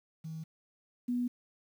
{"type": "tone pair in turn", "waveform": "sine", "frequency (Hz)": [160, 244.8], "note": ["D#3", "B3"], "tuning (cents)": [49, -15], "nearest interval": "perfect fifth", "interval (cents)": 736, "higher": "second", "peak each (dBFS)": [-38, -29], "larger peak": "second", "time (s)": [[0.24, 0.44], [1.08, 1.28]], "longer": "neither", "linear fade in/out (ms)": 10, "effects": ["10-bit"]}